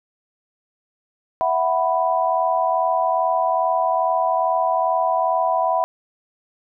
sine chord, E suspended second, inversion none, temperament just, 659.3 / 741.7 / 988.9 Hz, E5 / F#5 / B5, 0 / +4 / +2 cents, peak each -21 dBFS, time 1.41-5.84 s, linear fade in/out 0 ms, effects none

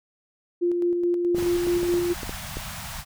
sine tone with tremolo, 349.2 Hz, F4, in tune, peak -19 dBFS, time 0.61-2.14 s, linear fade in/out 20 ms, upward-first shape square, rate 4.7 Hz, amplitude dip 30%
pink band-stop noise, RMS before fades -35 dBFS, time 1.34-3.05 s, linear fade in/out 50 ms, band 210 to 640 Hz, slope 48 dB/octave
clicks, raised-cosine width 2 ms, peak -19 dBFS, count 9, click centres 1.347 / 1.383 / 1.426 / 1.669 / 1.831 / 1.939 / 2.232 / 2.294 / 2.57 s
effects none

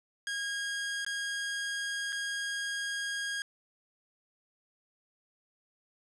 sawtooth tone with dropouts, 1632 Hz, G#6, 31 cents flat, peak -29 dBFS, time 0.27-3.42 s, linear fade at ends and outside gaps 1 ms, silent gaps 1.048-1.064 / 2.123-2.127 s, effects resampled to 22050 Hz

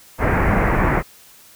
pink low-pass noise, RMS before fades -17 dBFS, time 0.18-1.03 s, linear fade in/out 50 ms, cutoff 2200 Hz, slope 48 dB/octave, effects white hiss -47 dBFS RMS until 1.55 s

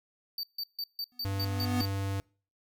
square tone bursts, 4605 Hz, D8, 35 cents flat, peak -33 dBFS, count 8, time 0.38-1.854 s, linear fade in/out 2 ms, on 53 ms, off 150 ms
square tone with exponential growth, 246.9 Hz, B3, in tune, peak -27 dBFS, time 1.12-1.81 s, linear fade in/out 0 ms, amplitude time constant 150 ms
square tone, 98 Hz, G2, in tune, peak -31 dBFS, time 1.25-2.2 s, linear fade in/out 0 ms
effects noise-tail reverb RT60 0.4 s tail -26 dB re dry

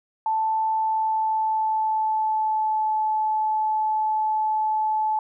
sine tone with pitch glide, 880 to 865.4 Hz, A5 to A5, 0 to -29 cents, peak -20 dBFS, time 0.26-5.19 s, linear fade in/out 2 ms, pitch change -29 cents, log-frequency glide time 0.71-2.94 s, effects none

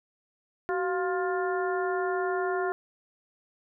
harmonic tone with a mistuned harmonic, 352.8 Hz, F4, 18 cents sharp, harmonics 1 / 2 / 3 / 4 / 5, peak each -28 / -32 / -36 / -35 / -40 dBFS, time 0.69-2.72 s, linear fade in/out 0 ms, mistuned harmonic 1, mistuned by +110 cents, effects none

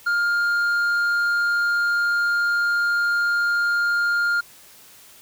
sine tone with tanh clipping, 1407 Hz, F6, 12 cents sharp, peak -19 dBFS, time 0.06-4.41 s, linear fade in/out 10 ms, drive 5 dB, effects white hiss -48 dBFS RMS until 5.21 s

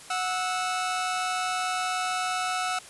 sawtooth tone pair together, 735 / 1309.6 Hz, F#5 / E6, -12 / -12 cents, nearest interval minor seventh, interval 1000 cents, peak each -25 / -26 dBFS, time 0.1-2.79 s, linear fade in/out 5 ms, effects white hiss -46 dBFS RMS until 2.89 s + resampled to 24000 Hz

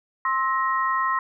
sine tone cluster, 1055 / 1303 / 1881 Hz, C6 / E6 / A#6, +14 / -20 / +15 cents, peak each -22 / -27 / -28 dBFS, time 0.25-1.19 s, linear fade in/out 2 ms, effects none

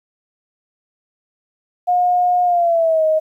sine tone with pitch glide, 717 to 627.8 Hz, F5 to D#5, +45 to +15 cents, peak -12 dBFS, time 1.87-3.2 s, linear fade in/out 20 ms, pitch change -230 cents, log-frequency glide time 2.44-3.05 s, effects 9-bit

